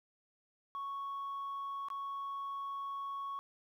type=tone with dropouts; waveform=sine; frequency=1108.7 Hz; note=C#6; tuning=in tune; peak=-36 dBFS; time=0.75-3.39 s; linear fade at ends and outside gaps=0 ms; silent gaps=1.885-1.902 s; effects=tanh soft clip ceiling -36 dBFS + 12-bit